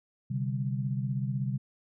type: chord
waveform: sine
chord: C suspended second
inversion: none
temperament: equal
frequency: 130.81 / 146.83 / 196 Hz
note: C3 / D3 / G3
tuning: 0 / 0 / 0 cents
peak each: -30 / -35 / -35 dBFS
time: 0.3-1.58 s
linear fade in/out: 10 ms
effects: none